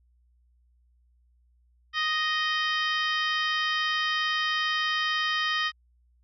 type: harmonic tone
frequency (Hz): 622.3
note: D#5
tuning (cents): 0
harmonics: 2 / 3 / 4 / 5 / 6 / 7 / 8 / 9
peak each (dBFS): -30 / -28 / -38 / -31 / -36 / -46 / -38 / -46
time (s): 1.93-5.72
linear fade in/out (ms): 50
effects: added 60 Hz sine -61 dBFS peak until 6.23 s